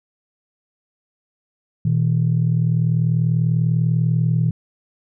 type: tone pair together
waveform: sine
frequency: 120 / 160.18 Hz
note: B2 / E3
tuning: -49 / -49 cents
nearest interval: perfect fourth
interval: 500 cents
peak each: -17 dBFS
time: 1.85-4.51 s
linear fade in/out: 5 ms
effects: tanh soft clip ceiling -8 dBFS